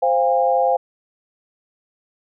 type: chord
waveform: sine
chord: F minor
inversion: second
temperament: equal with one note detuned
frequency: 523.3 / 698.5 / 809.3 Hz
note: C5 / F5 / Ab5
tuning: 0 / 0 / -45 cents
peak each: -18 / -19 / -19 dBFS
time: 0.02-0.77 s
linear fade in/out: 10 ms
effects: none